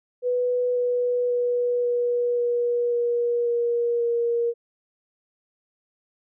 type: tone with pitch steps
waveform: sine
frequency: 493.9 / 490.5 / 487.1 / 483.7 / 480.4 / 477.1 / 473.8 / 470.5 Hz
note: B4 / B4 / B4 / B4 / B4 / A#4 / A#4 / A#4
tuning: 0 / -12 / -24 / -36 / -48 / +40 / +28 / +16 cents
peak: -20 dBFS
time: 0.22-4.54 s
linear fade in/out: 50 ms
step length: 540 ms
effects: none